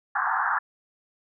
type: band-pass noise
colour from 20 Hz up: white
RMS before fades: -25 dBFS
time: 0.15-0.59 s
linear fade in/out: 10 ms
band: 750 to 1700 Hz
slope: 96 dB/octave
effects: none